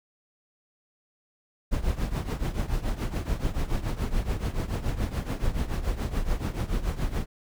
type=noise with tremolo; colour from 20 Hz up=brown; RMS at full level=-24 dBFS; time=1.71-7.26 s; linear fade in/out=20 ms; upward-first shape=triangle; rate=7 Hz; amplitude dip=85%; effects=none